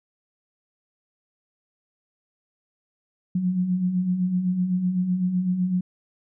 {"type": "beating tone pair", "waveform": "sine", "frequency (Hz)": [175.5, 183.4], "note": ["F3", "F#3"], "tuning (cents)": [9, -15], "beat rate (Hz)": 7.9, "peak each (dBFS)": [-30, -21], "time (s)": [3.35, 5.81], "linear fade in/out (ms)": 5, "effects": []}